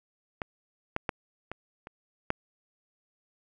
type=clicks; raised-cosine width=0.5 ms; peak=-17 / -13 / -13 / -21 / -27 / -11 dBFS; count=6; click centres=0.418 / 0.964 / 1.092 / 1.516 / 1.871 / 2.304 s; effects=none